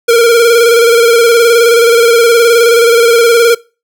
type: tone with vibrato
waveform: square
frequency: 466.2 Hz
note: A#4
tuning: in tune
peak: -4 dBFS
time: 0.08-3.55 s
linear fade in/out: 10 ms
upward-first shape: square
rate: 19 Hz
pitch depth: 36 cents each way
effects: noise-tail reverb RT60 0.3 s tail -22 dB re dry